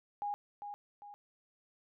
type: tone with echo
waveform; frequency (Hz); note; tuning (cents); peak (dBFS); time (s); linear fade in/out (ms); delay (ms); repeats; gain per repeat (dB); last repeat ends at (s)
sine; 820; G#5; -22; -34; 0.22-0.34; 0; 400; 2; -7; 1.14
effects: none